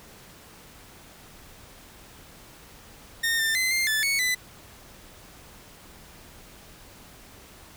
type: tone with pitch steps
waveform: sawtooth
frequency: 1835 / 1793 / 2049 / 2104 / 1747 / 2217 / 2003 Hz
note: A#6 / A6 / C7 / C7 / A6 / C#7 / B6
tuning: -28 / +32 / -37 / +9 / -13 / 0 / +24 cents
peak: -19 dBFS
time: 3.23-4.35 s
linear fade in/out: 10 ms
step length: 160 ms
effects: pink hiss -49 dBFS RMS until 7.76 s